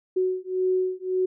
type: beating tone pair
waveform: sine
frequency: 370 / 371.8 Hz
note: F#4 / F#4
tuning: 0 / +8 cents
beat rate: 1.8 Hz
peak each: -25 dBFS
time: 0.16-1.26 s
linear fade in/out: 10 ms
effects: none